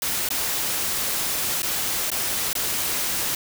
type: noise with dropouts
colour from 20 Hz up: white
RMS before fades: -25 dBFS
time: 0.02-3.35 s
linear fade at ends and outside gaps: 2 ms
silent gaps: 0.289-0.304 / 1.621-1.63 / 2.103-2.116 / 2.531-2.552 s
effects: none